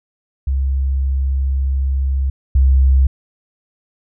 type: tone pair in turn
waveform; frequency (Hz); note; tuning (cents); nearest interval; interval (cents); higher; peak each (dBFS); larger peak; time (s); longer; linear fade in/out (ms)
sine; 67.2 / 66.39; C2 / C2; +47 / +26; unison; 21; first; -14 / -8; second; 0.47-2.3 / 2.55-3.07; first; 5
effects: none